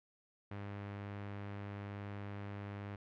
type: tone with low-pass filter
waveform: sawtooth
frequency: 101.1 Hz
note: G#2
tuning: 46 cents flat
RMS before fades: -45 dBFS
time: 0.51-2.96 s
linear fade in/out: 5 ms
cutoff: 2200 Hz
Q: 1.2
effects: none